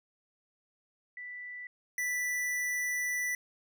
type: tone pair in turn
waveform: sine / square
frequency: 1975.5 / 1975.5 Hz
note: B6 / B6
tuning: 0 / 0 cents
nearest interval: unison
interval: 0 cents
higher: neither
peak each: -40 / -31 dBFS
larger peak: second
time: 1.17-1.67 / 1.98-3.35 s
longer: second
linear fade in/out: 2 ms
effects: none